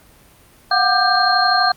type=tone cluster; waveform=sine; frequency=717 / 749 / 1193 / 1580 / 4223 Hz; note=F5 / F#5 / D6 / G6 / C8; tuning=+45 / +21 / +27 / +13 / +15 cents; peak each=-19 dBFS; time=0.71-1.72 s; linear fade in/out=5 ms; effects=pink hiss -49 dBFS RMS until 1.76 s + Opus 32 kbps